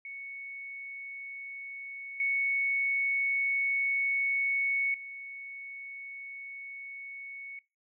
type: tone with level steps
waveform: sine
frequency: 2217 Hz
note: C#7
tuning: in tune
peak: -39 / -26 / -40 dBFS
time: 0.05-7.59 s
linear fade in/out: 2 ms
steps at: 2.2 / 4.94 s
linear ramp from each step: 2 ms
effects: noise-tail reverb RT60 0.3 s tail -24 dB re dry